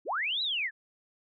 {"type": "linear two-way sweep", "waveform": "sine", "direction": "up then down", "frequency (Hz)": [233.1, 4013, 1638], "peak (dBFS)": -28, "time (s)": [0.05, 0.71], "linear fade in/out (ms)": 50, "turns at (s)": 0.42, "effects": []}